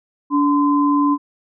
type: tone pair together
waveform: sine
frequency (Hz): 288.2 / 1027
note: D4 / C6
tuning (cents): -33 / -33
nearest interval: octave + minor seventh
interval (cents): 2200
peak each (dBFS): -14 / -18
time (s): 0.3-1.18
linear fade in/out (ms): 50
effects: none